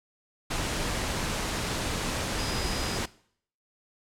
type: tone in noise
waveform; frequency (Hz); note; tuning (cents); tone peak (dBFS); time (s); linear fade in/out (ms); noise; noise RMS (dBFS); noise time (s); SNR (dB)
sine; 4964; D#8; -5; -38; 2.38-2.98; 10; pink; -30; 0.5-3.06; -11
effects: noise-tail reverb RT60 0.6 s tail -20 dB re dry + low-pass 9000 Hz 12 dB/octave